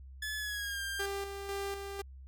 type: tone with pitch glide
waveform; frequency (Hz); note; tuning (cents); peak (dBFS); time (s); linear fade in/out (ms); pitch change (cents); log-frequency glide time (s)
sawtooth; 1718 to 1593.7; A6 to G6; -42 to +28; -32; 0.22-1.06; 5; -130; 0.37-0.82
type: tone with tremolo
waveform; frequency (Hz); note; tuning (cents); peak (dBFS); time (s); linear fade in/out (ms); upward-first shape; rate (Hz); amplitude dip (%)
sawtooth; 396.8; G4; +21; -31; 0.99-2.02; 10; square; 2; 45
effects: added 66 Hz sine -47 dBFS peak until 2.27 s